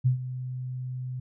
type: tone with ADSR envelope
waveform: sine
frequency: 127.3 Hz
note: C3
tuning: 47 cents flat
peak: -17 dBFS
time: 0.04-1.2 s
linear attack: 23 ms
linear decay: 110 ms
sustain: -14 dB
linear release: 7 ms
effects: none